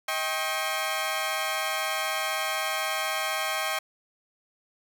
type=tone cluster; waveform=15% pulse; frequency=632 / 787 / 1084 Hz; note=D#5 / G5 / C#6; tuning=+27 / +7 / -39 cents; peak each=-25 dBFS; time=0.08-3.79 s; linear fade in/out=5 ms; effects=none

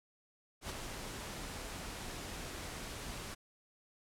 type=noise with ADSR envelope; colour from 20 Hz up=pink; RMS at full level=-40 dBFS; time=0.61-3.35 s; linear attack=85 ms; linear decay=15 ms; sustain=-4 dB; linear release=16 ms; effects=low-pass 11000 Hz 12 dB/octave

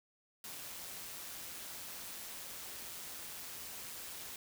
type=noise with amplitude modulation; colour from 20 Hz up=white; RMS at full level=-45 dBFS; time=0.44-4.36 s; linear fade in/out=2 ms; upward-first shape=sine; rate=173 Hz; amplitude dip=35%; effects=none

